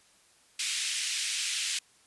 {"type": "band-pass noise", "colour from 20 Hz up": "pink", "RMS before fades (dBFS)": -32, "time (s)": [0.59, 1.79], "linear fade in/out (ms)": 5, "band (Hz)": [2300, 9900], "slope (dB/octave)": 24, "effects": ["white hiss -62 dBFS RMS until 2.06 s", "resampled to 24000 Hz"]}